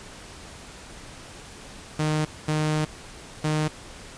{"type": "tone bursts at uneven times", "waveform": "sawtooth", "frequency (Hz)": 153.7, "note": "D#3", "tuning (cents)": -21, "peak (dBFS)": -18, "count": 3, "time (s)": [[1.99, 2.25], [2.48, 2.85], [3.44, 3.68]], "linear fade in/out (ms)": 5, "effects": ["pink hiss -43 dBFS RMS until 4.17 s", "resampled to 22050 Hz"]}